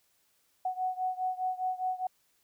sine beating tone pair, 740 / 744.9 Hz, F#5 / F#5, 0 / +11 cents, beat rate 4.9 Hz, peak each -32 / -34 dBFS, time 0.65-2.07 s, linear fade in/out 5 ms, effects white hiss -71 dBFS RMS until 2.43 s

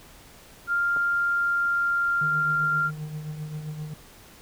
sine tone with pitch glide, 1396.9 to 1388.9 Hz, F6 to F6, 0 to -10 cents, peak -21 dBFS, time 0.67-2.91 s, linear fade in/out 50 ms, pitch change -10 cents, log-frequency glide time 1.1-2.73 s
clicks, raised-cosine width 1 ms, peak -26 dBFS, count 2, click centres 0.963 / 0.97 s
triangle tone with tremolo, 153 Hz, D#3, 29 cents flat, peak -27 dBFS, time 2.21-3.94 s, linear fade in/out 5 ms, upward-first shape triangle, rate 7.6 Hz, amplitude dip 60%
effects pink hiss -50 dBFS RMS until 4.41 s

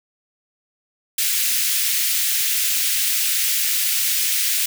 white high-pass noise, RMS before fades -20 dBFS, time 1.18-4.66 s, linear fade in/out 5 ms, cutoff 1900 Hz, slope 24 dB/octave, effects none

